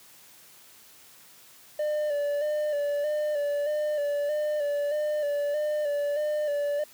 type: tone with vibrato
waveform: triangle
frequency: 590 Hz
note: D5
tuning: 8 cents sharp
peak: -23 dBFS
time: 1.79-6.84 s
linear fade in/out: 5 ms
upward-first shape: square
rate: 1.6 Hz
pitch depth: 35 cents each way
effects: white hiss -53 dBFS RMS until 6.93 s + high-pass 80 Hz 12 dB/octave